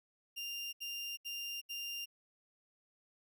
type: tone bursts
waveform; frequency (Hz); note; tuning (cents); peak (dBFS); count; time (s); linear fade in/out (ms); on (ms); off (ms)
30% pulse; 2794; F7; 0; -37; 4; 0.36-2.059; 20; 370; 73
effects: none